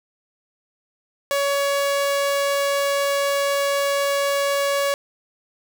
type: tone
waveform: sawtooth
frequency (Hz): 562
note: C#5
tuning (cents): +24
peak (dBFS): -15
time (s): 1.31-4.94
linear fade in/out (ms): 0
effects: none